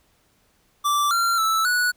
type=tone with pitch steps; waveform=square; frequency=1168 / 1374 / 1316 / 1471 Hz; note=D6 / F6 / E6 / F#6; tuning=-10 / -29 / -3 / -11 cents; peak=-19 dBFS; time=0.84-1.92 s; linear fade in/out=20 ms; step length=270 ms; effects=pink hiss -63 dBFS RMS until 1.96 s